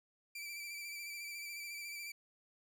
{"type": "tone with vibrato", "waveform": "sawtooth", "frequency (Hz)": 2337, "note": "D7", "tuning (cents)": -9, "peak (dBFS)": -40, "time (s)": [0.35, 2.12], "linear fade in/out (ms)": 5, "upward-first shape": "square", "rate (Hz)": 14, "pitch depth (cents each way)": 26, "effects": []}